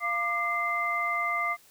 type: tone cluster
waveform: sine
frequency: 694 / 1191 / 2078 Hz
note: F5 / D6 / C7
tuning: -11 / +24 / -12 cents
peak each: -34 / -29 / -29 dBFS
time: 0-1.57 s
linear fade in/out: 50 ms
effects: white hiss -58 dBFS RMS until 1.7 s